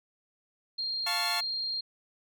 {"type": "tone", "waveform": "sine", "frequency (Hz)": 4210, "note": "C8", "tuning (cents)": 10, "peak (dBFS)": -30, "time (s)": [0.78, 1.81], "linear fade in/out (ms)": 10}
{"type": "chord", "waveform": "15% pulse", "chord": "F augmented", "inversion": "none", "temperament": "equal", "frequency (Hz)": [698.5, 880, 1108.7], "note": ["F5", "A5", "C#6"], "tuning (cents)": [0, 0, 0], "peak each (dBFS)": -28, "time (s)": [1.06, 1.41], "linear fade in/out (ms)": 10}
{"effects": []}